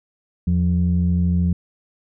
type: tone pair together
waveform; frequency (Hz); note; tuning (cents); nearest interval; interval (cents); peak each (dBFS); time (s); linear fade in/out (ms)
sine; 83 / 175.87; E2 / F3; +12 / +12; octave + minor second; 1300; -17; 0.47-1.53; 5
effects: tanh soft clip ceiling -10 dBFS